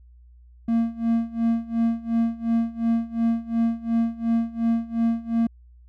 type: tone with tremolo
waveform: triangle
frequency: 230 Hz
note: A#3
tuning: 23 cents flat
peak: -15 dBFS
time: 0.68-5.47 s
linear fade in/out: 5 ms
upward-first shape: sine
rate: 2.8 Hz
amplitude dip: 90%
effects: added 60 Hz sine -47 dBFS peak until 5.88 s